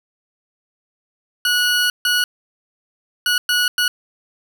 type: tone bursts at uneven times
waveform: 20% pulse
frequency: 1463 Hz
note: F#6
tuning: 20 cents flat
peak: -10 dBFS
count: 5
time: 1.45-1.9 / 2.05-2.24 / 3.26-3.38 / 3.49-3.68 / 3.78-3.88 s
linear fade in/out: 2 ms
effects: none